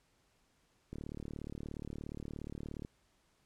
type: click train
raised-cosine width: 3 ms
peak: -30 dBFS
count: 72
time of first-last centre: 0.93-2.849 s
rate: 37 Hz
effects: pink hiss -73 dBFS RMS until 3.45 s + low-pass 10000 Hz 12 dB/octave